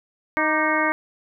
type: harmonic tone with a mistuned harmonic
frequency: 311.1 Hz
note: D#4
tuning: in tune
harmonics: 1 / 2 / 3 / 4 / 5 / 6 / 7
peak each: -26 / -26 / -26 / -26 / -26 / -26 / -26 dBFS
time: 0.37-0.92 s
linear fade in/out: 0 ms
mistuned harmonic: 4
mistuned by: -75 cents
effects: none